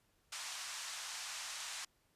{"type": "band-pass noise", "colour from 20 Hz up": "white", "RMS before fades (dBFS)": -45, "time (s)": [0.32, 1.85], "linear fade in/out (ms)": 5, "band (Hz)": [800, 7900], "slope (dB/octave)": 24, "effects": ["pink hiss -75 dBFS RMS until 2.15 s", "resampled to 32000 Hz"]}